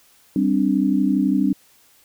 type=chord; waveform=sine; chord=G suspended fourth; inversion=none; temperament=equal; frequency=196 / 261.6 / 293.7 Hz; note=G3 / C4 / D4; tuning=0 / 0 / 0 cents; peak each=-20 dBFS; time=0.36-1.53 s; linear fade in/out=2 ms; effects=white hiss -55 dBFS RMS until 2.04 s